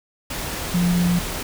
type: tone in noise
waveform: sine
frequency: 175.9 Hz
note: F3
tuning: 13 cents sharp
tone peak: -16 dBFS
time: 0.74-1.19 s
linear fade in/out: 5 ms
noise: pink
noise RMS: -28 dBFS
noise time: 0.3-1.43 s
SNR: +9 dB
effects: none